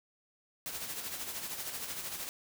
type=noise with tremolo; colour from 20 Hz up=white; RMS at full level=-38 dBFS; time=0.66-2.29 s; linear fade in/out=0 ms; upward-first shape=sine; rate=13 Hz; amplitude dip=50%; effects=none